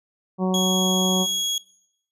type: harmonic tone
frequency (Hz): 185.9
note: F#3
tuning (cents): +8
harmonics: 1 / 2 / 3 / 4 / 5 / 6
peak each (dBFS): -20 / -26 / -30 / -32 / -34 / -36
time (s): 0.38-1.27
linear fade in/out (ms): 50
type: tone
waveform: 30% pulse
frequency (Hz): 3322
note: G#7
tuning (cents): 0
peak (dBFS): -19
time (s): 0.54-1.58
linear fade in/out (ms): 2
effects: noise-tail reverb RT60 0.7 s tail -20 dB re dry + resampled to 32000 Hz

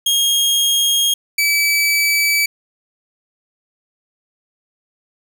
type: tone pair in turn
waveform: sawtooth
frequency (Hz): 3252 / 2300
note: G#7 / D7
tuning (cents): -37 / -37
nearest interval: tritone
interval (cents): 600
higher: first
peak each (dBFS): -10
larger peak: neither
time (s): 0.06-1.14 / 1.38-2.46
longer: neither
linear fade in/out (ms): 5
effects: none

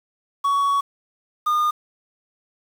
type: tone pair in turn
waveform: triangle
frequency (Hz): 1122 / 1217.5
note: C#6 / D#6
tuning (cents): +21 / -38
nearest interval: minor second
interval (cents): 141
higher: second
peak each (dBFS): -15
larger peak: neither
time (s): 0.44-0.81 / 1.46-1.71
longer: first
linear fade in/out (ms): 10
effects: 7-bit

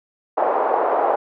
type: band-pass noise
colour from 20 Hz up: white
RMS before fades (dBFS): -19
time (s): 0.37-1.16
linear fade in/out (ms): 10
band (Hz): 450 to 900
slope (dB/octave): 24
effects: none

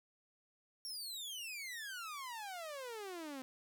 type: exponential sweep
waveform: sawtooth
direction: down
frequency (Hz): 5588 to 254.5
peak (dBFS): -40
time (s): 0.85-3.42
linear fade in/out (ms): 0
effects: none

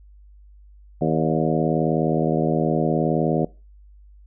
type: harmonic tone with a mistuned harmonic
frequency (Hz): 79.3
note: D#2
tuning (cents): +33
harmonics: 2 / 3 / 4 / 5 / 6 / 7 / 8 / 9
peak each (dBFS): -23 / -25 / -26 / -27 / -28 / -28 / -29 / -30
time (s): 1.01-3.45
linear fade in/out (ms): 5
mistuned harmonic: 8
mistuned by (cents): -49
effects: noise-tail reverb RT60 0.3 s tail -22 dB re dry + added 50 Hz sine -45 dBFS peak until 4.26 s

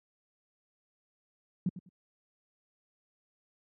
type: tone with echo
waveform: sine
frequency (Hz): 180.5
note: F#3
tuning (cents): -43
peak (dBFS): -25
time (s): 1.66-1.69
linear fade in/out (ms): 2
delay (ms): 100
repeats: 2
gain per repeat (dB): -14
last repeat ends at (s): 1.89
effects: high-pass 100 Hz 12 dB/octave

